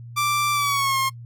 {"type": "tone with pitch glide", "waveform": "sawtooth", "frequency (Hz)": [1174.7, 1071], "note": ["D6", "C6"], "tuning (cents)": [0, 40], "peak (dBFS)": -16, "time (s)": [0.16, 1.1], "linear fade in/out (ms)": 20, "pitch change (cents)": -160, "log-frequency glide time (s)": [0.53, 0.98], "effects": ["noise-tail reverb RT60 0.1 s tail -24 dB re dry", "added 118 Hz sine -36 dBFS peak until 1.25 s"]}